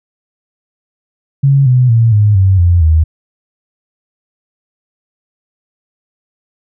sine tone with pitch steps, 138.2 / 126 / 114.88 / 104.74 / 95.49 / 87.06 / 79.38 Hz, C#3 / B2 / A#2 / G#2 / G2 / F2 / D#2, -5 / +35 / -25 / +15 / -45 / -5 / +35 cents, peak -5 dBFS, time 1.43-3.04 s, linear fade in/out 10 ms, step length 230 ms, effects none

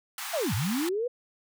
pink high-pass noise, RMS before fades -36 dBFS, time 0.18-0.89 s, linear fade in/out 2 ms, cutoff 770 Hz, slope 96 dB/octave
sine linear two-way sweep, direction down then up, 720 to 87.31 to 506 Hz, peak -26 dBFS, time 0.33-1.08 s, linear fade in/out 10 ms, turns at 0.54 s
effects none

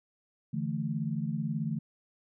sine chord, D suspended second, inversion none, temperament just, 146.83 / 165.19 / 220.2 Hz, D3 / E3 / A3, 0 / +4 / +2 cents, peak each -34 dBFS, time 0.53-1.79 s, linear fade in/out 10 ms, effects none

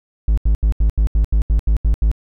triangle tone bursts, 53.3 Hz, G#1, 46 cents sharp, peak -9 dBFS, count 11, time 0.28-2.115 s, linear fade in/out 0 ms, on 95 ms, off 79 ms, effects none

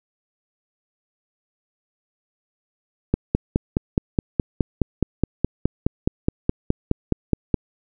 click train, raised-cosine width 3 ms, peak -4 dBFS, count 22, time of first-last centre 3.14-7.543 s, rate 4.77 Hz, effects none

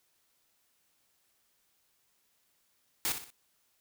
white noise with echo, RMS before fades -31 dBFS, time 3.05-3.12 s, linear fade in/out 0 ms, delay 61 ms, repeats 3, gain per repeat -8 dB, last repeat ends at 3.303 s, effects white hiss -73 dBFS RMS until 3.8 s

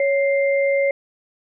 sine tone pair together, 555 / 2097 Hz, C#5 / C7, +2 / +3 cents, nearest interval octave + major seventh, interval 2301 cents, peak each -16 / -24 dBFS, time 0-0.91 s, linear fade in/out 2 ms, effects none

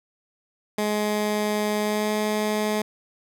15% pulse tone with pitch glide, 210.4 to 212.5 Hz, G#3 to G#3, +23 to +40 cents, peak -16 dBFS, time 0.78-2.82 s, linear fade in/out 5 ms, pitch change +17 cents, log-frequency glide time 1.82-2.11 s, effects none

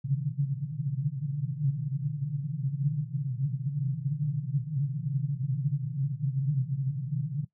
pink band-pass noise, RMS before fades -30 dBFS, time 0.04-7.45 s, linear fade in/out 10 ms, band 130 to 150 Hz, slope 96 dB/octave, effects noise-tail reverb RT60 0.1 s tail -19 dB re dry

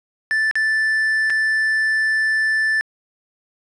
triangle tone with dropouts, 1760 Hz, A6, in tune, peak -14 dBFS, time 0.31-2.81 s, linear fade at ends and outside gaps 0 ms, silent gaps 0.512-0.555 / 1.299-1.303 s, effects resampled to 24000 Hz + 9-bit

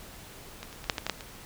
clicks, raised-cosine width 0.2 ms, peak -21 / -26 / -24 / -6 / -13 / -13 / -9 / -23 dBFS, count 8, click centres 0.63 / 0.728 / 0.842 / 0.898 / 0.982 / 1.066 / 1.097 / 1.208 s, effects pink hiss -47 dBFS RMS until 1.45 s

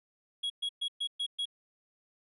triangle tone bursts, 3320 Hz, G#7, 1 cent flat, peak -29 dBFS, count 6, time 0.43-1.456 s, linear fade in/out 10 ms, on 71 ms, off 120 ms, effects resampled to 32000 Hz

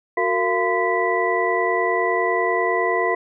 sine tone cluster, 369.1 / 459 / 685 / 1019 / 1968 Hz, F#4 / A#4 / F5 / C6 / B6, -4 / -27 / -34 / -46 / -7 cents, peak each -24 dBFS, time 0.17-3.15 s, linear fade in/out 5 ms, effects none

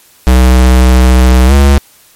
square tone with pitch glide, 63.3 to 69.83 Hz, B1 to C#2, +43 to +13 cents, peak -3 dBFS, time 0.27-1.78 s, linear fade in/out 0 ms, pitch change +170 cents, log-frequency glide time 1.46-1.53 s, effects white hiss -43 dBFS RMS until 2.15 s + MP3 64 kbps

